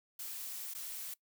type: noise with dropouts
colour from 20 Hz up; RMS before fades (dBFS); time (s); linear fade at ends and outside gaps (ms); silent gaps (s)
blue; -43; 0.19-1.14; 5; 0.738-0.748
effects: noise-tail reverb RT60 0.1 s tail -21 dB re dry